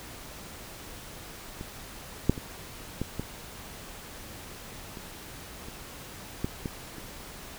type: clicks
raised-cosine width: 3 ms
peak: -24 / -7 / -23 / -16 / -18 / -27 / -29 / -15 / -18 / -29 dBFS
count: 10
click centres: 1.611 / 2.296 / 2.378 / 3.016 / 3.196 / 4.972 / 5.685 / 6.445 / 6.658 / 6.983 s
effects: pink hiss -44 dBFS RMS until 7.58 s